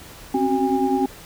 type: tone cluster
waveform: sine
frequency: 262.1 / 272.1 / 375.1 / 812 Hz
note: C4 / C#4 / F#4 / G#5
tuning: +3 / -32 / +24 / -39 cents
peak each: -23 dBFS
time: 0.34-1.06 s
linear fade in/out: 5 ms
effects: pink hiss -42 dBFS RMS until 1.25 s